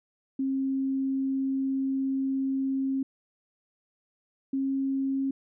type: tone pair in turn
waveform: sine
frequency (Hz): 268.3 / 270.2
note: C4 / C#4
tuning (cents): +44 / -44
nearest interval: unison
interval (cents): 12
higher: second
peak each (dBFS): -25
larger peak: neither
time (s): 0.39-3.03 / 4.53-5.31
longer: first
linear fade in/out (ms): 5
effects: none